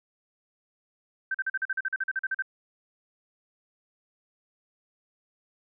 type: tone bursts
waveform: sine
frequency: 1552 Hz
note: G6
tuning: 18 cents flat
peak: -25 dBFS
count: 15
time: 1.31-2.423 s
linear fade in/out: 5 ms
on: 35 ms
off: 42 ms
effects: none